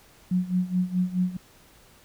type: tone with tremolo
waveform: sine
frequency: 181.9 Hz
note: F#3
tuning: 29 cents flat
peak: -19 dBFS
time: 0.31-1.37 s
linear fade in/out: 5 ms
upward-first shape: sine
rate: 4.7 Hz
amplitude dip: 85%
effects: pink hiss -55 dBFS RMS until 2.04 s